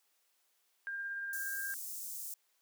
sine tone with tremolo, 1600 Hz, G6, 35 cents sharp, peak -36 dBFS, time 0.87-1.74 s, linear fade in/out 0 ms, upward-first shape triangle, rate 17 Hz, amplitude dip 25%
white high-pass noise, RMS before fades -43 dBFS, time 1.33-2.34 s, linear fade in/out 2 ms, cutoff 6300 Hz, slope 24 dB/octave
effects white hiss -75 dBFS RMS until 2.61 s + high-pass 400 Hz 12 dB/octave

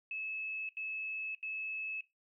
sine tone bursts, 2597 Hz, E7, 26 cents flat, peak -37 dBFS, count 3, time 0.11-2.008 s, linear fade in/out 2 ms, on 580 ms, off 79 ms, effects noise-tail reverb RT60 0.2 s tail -17 dB re dry

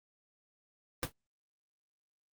pink noise with exponential decay, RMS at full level -29 dBFS, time 1.03-1.12 s, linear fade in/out 0 ms, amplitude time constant 19 ms, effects Opus 32 kbps

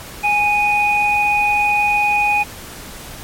sine tone pair together, 829 / 2479 Hz, G#5 / D#7, -3 / -7 cents, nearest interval octave + perfect fifth, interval 1896 cents, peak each -16 / -15 dBFS, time 0.23-2.44 s, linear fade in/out 20 ms, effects pink hiss -34 dBFS RMS until 3.23 s + MP3 64 kbps

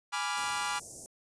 sawtooth chord, G# diminished seventh, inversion none, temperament equal, 830.6 / 987.8 / 1174.7 / 1396.9 Hz, G#5 / B5 / D6 / F6, 0 / 0 / 0 / 0 cents, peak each -33 dBFS, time 0.12-0.8 s, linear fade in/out 20 ms
white band-stop noise, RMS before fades -42 dBFS, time 0.37-1.06 s, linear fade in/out 0 ms, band 720 to 5800 Hz, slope 48 dB/octave
effects resampled to 22050 Hz

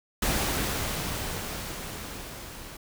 pink noise with level ramp, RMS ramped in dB -26 to -43 dBFS, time 0.22-2.77 s, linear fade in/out 5 ms, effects none

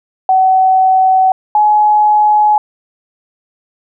sine tone pair in turn, 755 / 844 Hz, F#5 / G#5, +35 / +28 cents, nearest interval major second, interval 193 cents, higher second, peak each -6 dBFS, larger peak neither, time 0.29-1.32 / 1.55-2.58 s, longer neither, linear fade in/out 2 ms, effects none

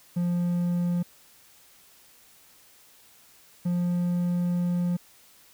triangle tone pair in turn, 175 / 175.94 Hz, F3 / F3, +4 / +13 cents, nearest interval unison, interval 9 cents, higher second, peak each -21 dBFS, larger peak neither, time 0.16-1.03 / 3.65-4.97 s, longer second, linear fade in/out 10 ms, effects white hiss -56 dBFS RMS until 5.53 s

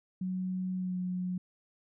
sine tone with pitch glide, 185 to 181.82 Hz, F#3 to F#3, 0 to -30 cents, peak -31 dBFS, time 0.21-1.38 s, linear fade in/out 5 ms, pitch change -30 cents, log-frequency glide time 0.76-0.97 s, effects none

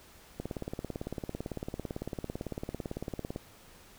click train, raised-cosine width 2 ms, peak -22 dBFS, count 54, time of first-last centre 0.4-3.361 s, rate 17.9 Hz, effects pink hiss -56 dBFS RMS until 3.98 s

